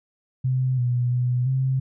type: tone with pitch steps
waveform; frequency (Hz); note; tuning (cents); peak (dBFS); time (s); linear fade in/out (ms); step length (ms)
sine; 129.1 / 122.7 / 124.1 / 131.9; C3 / B2 / B2 / C3; -23 / -11 / +9 / +14; -19; 0.44-1.8; 10; 340
effects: none